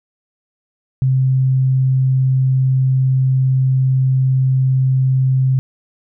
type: tone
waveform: sine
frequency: 131.2 Hz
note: C3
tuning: 5 cents sharp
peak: -11 dBFS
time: 1.02-5.59 s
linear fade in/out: 0 ms
effects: none